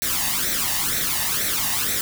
white noise with flanger, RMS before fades -23 dBFS, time 0.02-2.01 s, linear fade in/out 0 ms, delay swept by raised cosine 0.5 to 1.09 ms, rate 2.1 Hz, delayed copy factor +0.7, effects none

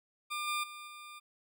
20% pulse tone with level steps, 1200 Hz, D6, 37 cents sharp, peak -30 / -27 / -40 / -42 dBFS, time 0.3-1.2 s, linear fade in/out 20 ms, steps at 0.47 / 0.63 / 0.87 s, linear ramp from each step 10 ms, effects none

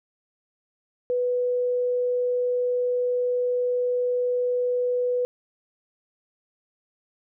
sine tone, 493.9 Hz, B4, in tune, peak -21 dBFS, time 1.1-5.25 s, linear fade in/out 0 ms, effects none

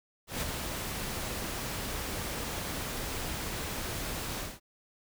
pink noise with ADSR envelope, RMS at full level -32 dBFS, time 0.27-4.6 s, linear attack 140 ms, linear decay 33 ms, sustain -4 dB, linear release 200 ms, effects none

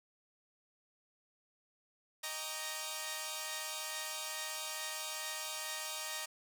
5% pulse chord, Eb major seventh, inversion none, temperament equal with one note detuned, 622.3 / 784 / 932.3 / 1145.2 Hz, Eb5 / G5 / Bb5 / D6, 0 / 0 / 0 / -44 cents, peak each -32 / -37 / -31 / -35 dBFS, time 2.23-6.26 s, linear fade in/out 10 ms, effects none

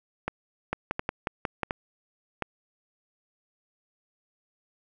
two click trains, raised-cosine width 0.5 ms, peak -12 / -13 dBFS, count 6 / 4, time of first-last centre 0.73-1.633 / 0.28-2.423 s, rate 5.54 / 1.4 Hz, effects none

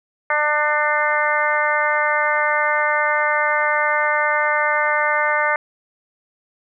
harmonic tone, 299.2 Hz, D4, 32 cents sharp, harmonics 2 / 3 / 4 / 5 / 6 / 7, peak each -23 / -23 / -23 / -23 / -23 / -23 dBFS, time 0.3-5.56 s, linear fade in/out 2 ms, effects none

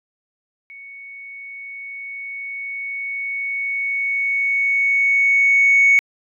sine tone with level ramp, 2222 Hz, C#7, 4 cents sharp, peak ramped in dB -36 to -8 dBFS, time 0.7-5.99 s, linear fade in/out 0 ms, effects tanh soft clip ceiling -6 dBFS

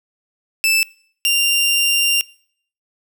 sawtooth tone pair in turn, 2639 / 2784 Hz, E7 / F7, +1 / -6 cents, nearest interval minor second, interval 93 cents, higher second, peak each -10 dBFS, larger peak neither, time 0.64-0.83 / 1.25-2.21 s, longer second, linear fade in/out 0 ms, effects noise-tail reverb RT60 0.6 s tail -24 dB re dry

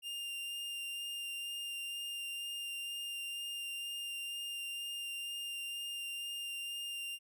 45% pulse tone with vibrato, 2800 Hz, F7, 4 cents sharp, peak -39 dBFS, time 0.02-7.19 s, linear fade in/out 50 ms, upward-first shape sine, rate 2.1 Hz, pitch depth 9 cents each way, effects none

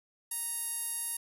sawtooth tone with band-pass filter, 932.3 Hz, A#5, in tune, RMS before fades -36 dBFS, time 0.31-1.17 s, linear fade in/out 5 ms, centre 11000 Hz, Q 6.3, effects none

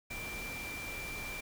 sine tone in noise, 2357 Hz, D7, 6 cents sharp, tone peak -41 dBFS, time 0.1-1.41 s, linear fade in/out 10 ms, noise pink, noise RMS -44 dBFS, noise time 0.1-1.41 s, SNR 0 dB, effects none

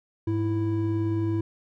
triangle tone pair together, 103.83 / 329.6 Hz, G#2 / E4, 0 / 0 cents, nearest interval octave + minor sixth, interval 2000 cents, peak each -24 dBFS, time 0.27-1.41 s, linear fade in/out 5 ms, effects none

